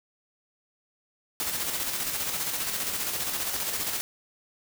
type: noise with tremolo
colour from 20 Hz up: white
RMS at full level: -29 dBFS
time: 1.4-4.01 s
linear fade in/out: 0 ms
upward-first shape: square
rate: 15 Hz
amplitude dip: 35%
effects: none